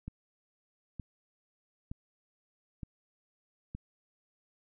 click train, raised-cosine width 5 ms, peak -27 dBFS, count 5, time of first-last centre 0.08-3.75 s, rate 1.09 Hz, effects none

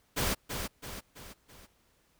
pink noise with echo, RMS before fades -30 dBFS, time 0.16-0.35 s, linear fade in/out 20 ms, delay 330 ms, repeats 4, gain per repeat -6 dB, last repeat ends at 1.67 s, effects pink hiss -69 dBFS RMS until 2.19 s

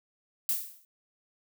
violet noise with exponential decay, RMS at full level -25 dBFS, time 0.49-0.85 s, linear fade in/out 2 ms, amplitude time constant 78 ms, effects none

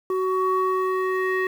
square tone with low-pass filter sweep, 374.1 Hz, F#4, 19 cents sharp, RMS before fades -23 dBFS, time 0.1-1.47 s, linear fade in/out 2 ms, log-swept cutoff 880 to 2000 Hz, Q 3.8, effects 8-bit

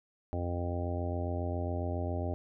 harmonic tone, 87.31 Hz, F2, in tune, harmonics 1 / 2 / 3 / 4 / 5 / 6 / 7 / 8 / 9, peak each -33 / -46 / -40 / -42 / -44 / -48 / -40 / -49 / -44 dBFS, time 0.33-2.34 s, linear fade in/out 0 ms, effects none

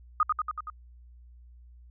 sine tone with echo, 1241 Hz, D#6, 5 cents flat, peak -19 dBFS, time 0.2-0.23 s, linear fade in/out 2 ms, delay 94 ms, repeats 5, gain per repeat -3 dB, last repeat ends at 0.7 s, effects added 60 Hz sine -49 dBFS peak until 1.9 s

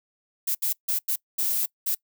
violet noise bursts at uneven times, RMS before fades -25 dBFS, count 6, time 0.47-0.55 / 0.62-0.73 / 0.88-0.99 / 1.08-1.16 / 1.38-1.66 / 1.86-1.95 s, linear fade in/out 10 ms, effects noise-tail reverb RT60 0.1 s tail -23 dB re dry

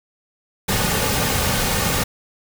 pink noise with comb filter, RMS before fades -20 dBFS, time 0.68-2.04 s, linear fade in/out 10 ms, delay 3 ms, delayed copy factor -0.5, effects none

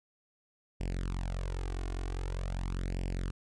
sawtooth tone with flanger, 44.96 Hz, F#1, 49 cents flat, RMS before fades -35 dBFS, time 0.8-3.31 s, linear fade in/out 10 ms, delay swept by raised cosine 0.38 to 2.78 ms, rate 0.45 Hz, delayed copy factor +0.8, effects resampled to 22050 Hz

